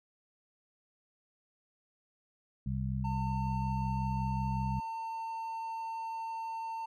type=harmonic tone; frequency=65.41 Hz; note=C2; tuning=in tune; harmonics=1 / 2 / 3; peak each=-37 / -34 / -37 dBFS; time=2.66-4.8 s; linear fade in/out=5 ms
type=tone; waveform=triangle; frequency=903 Hz; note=A5; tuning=45 cents sharp; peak=-34 dBFS; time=3.04-6.86 s; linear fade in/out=10 ms
effects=none